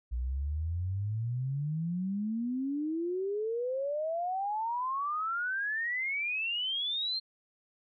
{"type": "exponential sweep", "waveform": "sine", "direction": "up", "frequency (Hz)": [58.27, 4228], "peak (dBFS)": -30, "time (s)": [0.11, 7.2], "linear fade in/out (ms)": 20, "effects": []}